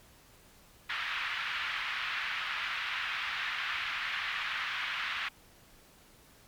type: band-pass noise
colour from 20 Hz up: pink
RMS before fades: -35 dBFS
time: 0.89-5.29 s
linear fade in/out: 10 ms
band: 1300 to 3200 Hz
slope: 24 dB/octave
effects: pink hiss -59 dBFS RMS until 6.47 s + MP3 96 kbps